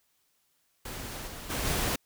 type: noise with level steps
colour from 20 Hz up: pink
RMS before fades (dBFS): -39 / -42 / -32 / -29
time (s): 0.85-1.96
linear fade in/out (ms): 5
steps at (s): 1.26 / 1.49 / 1.64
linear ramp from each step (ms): 20
effects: white hiss -72 dBFS RMS until 2.05 s